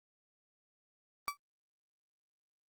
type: tone with exponential decay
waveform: 35% pulse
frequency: 1153 Hz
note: D6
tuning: 32 cents flat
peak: -26 dBFS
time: 1.28-1.37 s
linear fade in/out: 0 ms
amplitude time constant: 18 ms
effects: Opus 24 kbps